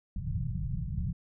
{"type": "low-pass noise", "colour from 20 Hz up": "white", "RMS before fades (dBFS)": -33, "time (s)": [0.16, 1.13], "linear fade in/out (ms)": 5, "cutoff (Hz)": 180, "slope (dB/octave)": 96, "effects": []}